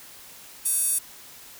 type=tone with high-pass filter; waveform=square; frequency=513 Hz; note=C5; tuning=34 cents flat; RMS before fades=-24 dBFS; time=0.65-0.99 s; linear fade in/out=10 ms; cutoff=9800 Hz; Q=4.3; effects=white hiss -46 dBFS RMS until 1.59 s